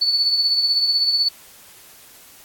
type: tone with tremolo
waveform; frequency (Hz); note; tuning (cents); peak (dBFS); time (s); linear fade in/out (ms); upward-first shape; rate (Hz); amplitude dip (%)
sine; 4461; C#8; +10; -13; 0.01-1.29; 10; triangle; 16; 55
effects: white hiss -46 dBFS RMS until 2.44 s + AAC 64 kbps